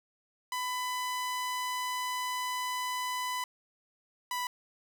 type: tone pair in turn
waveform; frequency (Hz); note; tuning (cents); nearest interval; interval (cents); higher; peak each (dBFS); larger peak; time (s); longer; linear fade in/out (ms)
sawtooth; 1000 / 990.2; B5 / B5; +21 / +4; unison; 17; first; -28; neither; 0.52-3.44 / 4.31-4.47; first; 2
effects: none